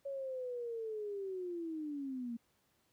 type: linear sweep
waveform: sine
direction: down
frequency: 559 to 228.3 Hz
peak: -38 dBFS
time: 0.05-2.37 s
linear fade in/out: 10 ms
effects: pink hiss -75 dBFS RMS until 2.92 s + high-pass 80 Hz 12 dB/octave